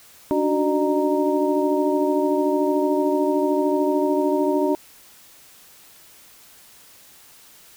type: tone cluster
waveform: sine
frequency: 291.2 / 304.6 / 372.2 / 606 / 930 Hz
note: D4 / D#4 / F#4 / D#5 / A#5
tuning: -15 / -37 / +10 / -46 / -4 cents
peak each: -22 / -29 / -22 / -24 / -27 dBFS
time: 0.31-4.75 s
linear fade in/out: 0 ms
effects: white hiss -49 dBFS RMS until 7.76 s